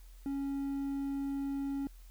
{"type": "tone", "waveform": "triangle", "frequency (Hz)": 277, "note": "C#4", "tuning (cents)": -1, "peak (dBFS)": -31, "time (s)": [0.26, 1.87], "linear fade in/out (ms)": 0, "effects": ["added 42 Hz sine -50 dBFS peak until 2.1 s", "white hiss -65 dBFS RMS until 2.1 s"]}